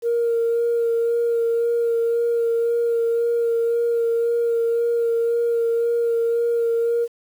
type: tone with vibrato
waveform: sine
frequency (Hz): 466.2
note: A#4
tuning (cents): 0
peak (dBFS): -16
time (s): 0.02-7.08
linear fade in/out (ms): 50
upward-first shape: sine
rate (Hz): 1.9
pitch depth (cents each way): 15
effects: tanh soft clip ceiling -14 dBFS + 8-bit